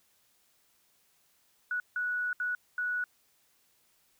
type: tone bursts at uneven times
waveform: sine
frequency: 1470 Hz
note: F#6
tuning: 12 cents flat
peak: -29 dBFS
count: 4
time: 1.71-1.8 / 1.96-2.33 / 2.4-2.55 / 2.78-3.04 s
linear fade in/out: 2 ms
effects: white hiss -69 dBFS RMS until 4.19 s